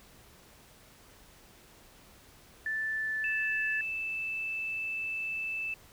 sine tone with pitch glide, 1760 to 1736.8 Hz, A6 to A6, 0 to -23 cents, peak -30 dBFS, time 2.66-3.81 s, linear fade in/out 2 ms, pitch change -23 cents, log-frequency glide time 2.92-3.64 s
sine tone, 2637 Hz, E7, in tune, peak -32 dBFS, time 3.24-5.74 s, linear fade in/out 2 ms
effects pink hiss -57 dBFS RMS until 5.92 s

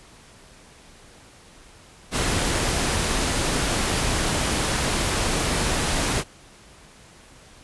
pink noise, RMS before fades -23 dBFS, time 2.11-6.24 s, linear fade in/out 50 ms, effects pink hiss -49 dBFS RMS until 7.63 s + resampled to 24000 Hz

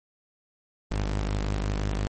sawtooth tone pair together, 51.33 / 96.9 Hz, G#1 / G2, -20 / -20 cents, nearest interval major seventh, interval 1100 cents, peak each -22 / -31 dBFS, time 0.91-2.07 s, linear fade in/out 0 ms, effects MP3 32 kbps

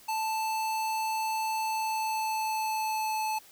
square tone with pitch glide, 880 to 868.4 Hz, A5 to A5, 0 to -23 cents, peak -29 dBFS, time 0.08-3.39 s, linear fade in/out 10 ms, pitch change -23 cents, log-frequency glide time 1.62-3.25 s, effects white hiss -55 dBFS RMS until 3.51 s

